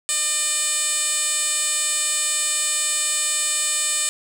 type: tone with band-pass filter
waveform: 10% pulse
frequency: 602 Hz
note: D5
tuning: 43 cents sharp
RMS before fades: -22 dBFS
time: 0.09-4.09 s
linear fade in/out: 0 ms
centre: 7400 Hz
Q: 3.4
effects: none